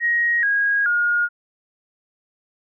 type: tone with pitch steps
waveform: sine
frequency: 1885 / 1641 / 1428.6 Hz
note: A#6 / G#6 / F6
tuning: +19 / -21 / +39 cents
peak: -16 dBFS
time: 0-1.29 s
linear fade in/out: 50 ms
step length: 430 ms
effects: none